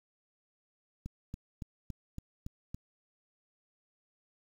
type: click train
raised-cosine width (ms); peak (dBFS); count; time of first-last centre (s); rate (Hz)
5; -27; 7; 1.06-2.745; 3.56
effects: 9-bit